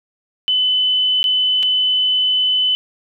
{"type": "tone with dropouts", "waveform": "sine", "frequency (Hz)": 3016, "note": "F#7", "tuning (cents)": 32, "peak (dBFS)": -13, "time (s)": [0.48, 2.75], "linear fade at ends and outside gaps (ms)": 0, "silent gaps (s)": [[1.23, 1.241], [1.628, 1.631]], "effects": []}